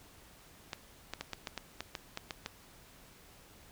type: clicks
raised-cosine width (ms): 0.2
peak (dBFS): -20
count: 11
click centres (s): 0.732 / 1.136 / 1.21 / 1.333 / 1.472 / 1.577 / 1.806 / 1.952 / 2.174 / 2.308 / 2.461
effects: pink hiss -58 dBFS RMS until 3.71 s